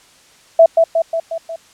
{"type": "tone with echo", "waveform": "sine", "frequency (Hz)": 659.3, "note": "E5", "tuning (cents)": 0, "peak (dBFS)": -3, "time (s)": [0.59, 0.66], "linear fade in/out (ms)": 5, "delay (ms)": 180, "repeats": 5, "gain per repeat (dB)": -4, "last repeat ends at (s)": 1.56, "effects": ["white hiss -48 dBFS RMS until 1.73 s", "low-pass 8000 Hz 12 dB/octave"]}